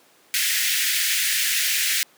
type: high-pass noise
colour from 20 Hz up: pink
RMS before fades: -22 dBFS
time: 0.34-2.03 s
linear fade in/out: 0 ms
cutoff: 1700 Hz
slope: 48 dB/octave
effects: pink hiss -55 dBFS RMS until 2.17 s + high-pass 300 Hz 12 dB/octave